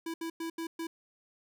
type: tone bursts at uneven times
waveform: square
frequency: 329.6 Hz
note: E4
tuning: in tune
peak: -35 dBFS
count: 5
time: 0.06-0.14 / 0.21-0.3 / 0.4-0.5 / 0.58-0.67 / 0.79-0.87 s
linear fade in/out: 5 ms
effects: none